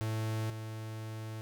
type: tone pair in turn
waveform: 45% pulse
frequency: 110 / 110 Hz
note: A2 / A2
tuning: 0 / 0 cents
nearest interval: unison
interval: 0 cents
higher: neither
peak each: -32 / -39 dBFS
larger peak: first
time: 0.01-0.5 / 0.5-1.41 s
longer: second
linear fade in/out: 0 ms
effects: none